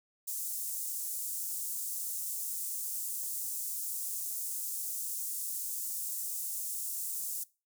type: high-pass noise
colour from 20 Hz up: pink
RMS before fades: -37 dBFS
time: 0.27-7.44 s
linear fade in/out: 10 ms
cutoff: 7600 Hz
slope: 24 dB/octave
effects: noise-tail reverb RT60 0.3 s tail -21 dB re dry